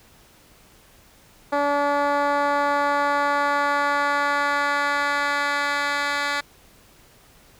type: tone with band-pass filter sweep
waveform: 10% pulse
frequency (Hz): 287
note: D4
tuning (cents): -40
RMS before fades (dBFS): -22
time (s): 1.52-6.41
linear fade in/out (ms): 10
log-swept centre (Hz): 660 to 2500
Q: 0.97
effects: pink hiss -53 dBFS RMS until 7.59 s